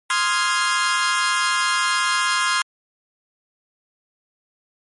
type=chord; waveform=sawtooth; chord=F minor seventh; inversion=second; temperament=equal; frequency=1046.5 / 1244.5 / 1396.9 / 1661.2 Hz; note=C6 / Eb6 / F6 / Ab6; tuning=0 / 0 / 0 / 0 cents; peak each=-18 / -23 / -20 / -20 dBFS; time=0.1-2.62 s; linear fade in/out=2 ms; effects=MP3 48 kbps